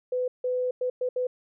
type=tone bursts at uneven times; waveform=sine; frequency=502 Hz; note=B4; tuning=28 cents sharp; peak=-24 dBFS; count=5; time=0.12-0.28 / 0.44-0.71 / 0.81-0.9 / 1.01-1.09 / 1.16-1.27 s; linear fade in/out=5 ms; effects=none

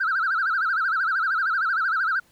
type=tone with vibrato; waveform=sine; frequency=1436 Hz; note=F6; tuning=48 cents sharp; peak=-19 dBFS; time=0-2.2 s; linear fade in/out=10 ms; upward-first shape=sine; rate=13 Hz; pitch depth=190 cents each way; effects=tanh soft clip ceiling -17 dBFS + pink hiss -60 dBFS RMS until 2.31 s

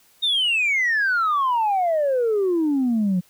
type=exponential sweep; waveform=sine; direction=down; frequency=3729 to 174.5 Hz; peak=-16 dBFS; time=0.22-3.21 s; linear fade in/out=20 ms; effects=tanh soft clip ceiling -15 dBFS + white hiss -57 dBFS RMS until 3.29 s

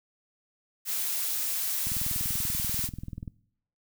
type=noise; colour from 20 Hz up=blue; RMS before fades=-30 dBFS; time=0.85-2.9 s; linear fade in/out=50 ms
type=click train; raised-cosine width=5 ms; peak=-25 dBFS; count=30; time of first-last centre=1.87-3.278 s; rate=20.6 Hz
effects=noise-tail reverb RT60 0.7 s tail -21 dB re dry

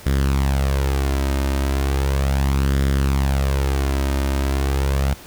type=tone with flanger; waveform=sawtooth; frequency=68.2 Hz; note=C#2; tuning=28 cents flat; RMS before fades=-19 dBFS; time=0.06-5.14 s; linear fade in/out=5 ms; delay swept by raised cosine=0.57 to 3.27 ms; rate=0.36 Hz; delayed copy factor=+0.55; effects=pink hiss -41 dBFS RMS until 5.26 s

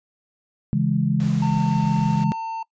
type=chord; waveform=sine; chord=C# minor; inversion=none; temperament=equal; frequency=138.59 / 164.81 / 207.7 Hz; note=C#3 / E3 / G#3; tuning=0 / 0 / 0 cents; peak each=-22 dBFS; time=0.73-2.32 s; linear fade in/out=0 ms
type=noise; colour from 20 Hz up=pink; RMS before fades=-39 dBFS; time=1.2-2.24 s; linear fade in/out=0 ms
type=tone; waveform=triangle; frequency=900 Hz; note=A5; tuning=39 cents sharp; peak=-24 dBFS; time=1.42-2.63 s; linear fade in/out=5 ms
effects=noise-tail reverb RT60 0.1 s tail -23 dB re dry + resampled to 16000 Hz

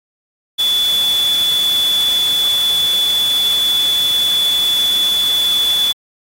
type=tone in noise; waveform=sine; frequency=3452 Hz; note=A7; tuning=34 cents flat; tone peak=-12 dBFS; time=0.58-5.93 s; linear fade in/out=20 ms; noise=white; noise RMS=-26 dBFS; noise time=0.58-5.93 s; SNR=+11 dB; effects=AAC 48 kbps

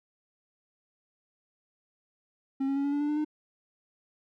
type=tone with pitch steps; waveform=triangle; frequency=270 / 274.6 / 279.2 / 283.9 / 288.7 / 293.6 / 298.5 / 303.6 Hz; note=C#4 / C#4 / C#4 / C#4 / D4 / D4 / D4 / D#4; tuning=-45 / -16 / +13 / +41 / -30 / 0 / +28 / -42 cents; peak=-24 dBFS; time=2.6-3.248 s; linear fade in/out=10 ms; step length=81 ms; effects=none

